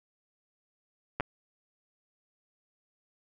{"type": "clicks", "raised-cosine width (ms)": 0.5, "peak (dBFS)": [-15, -16], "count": 2, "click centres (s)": [1.2, 1.207], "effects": []}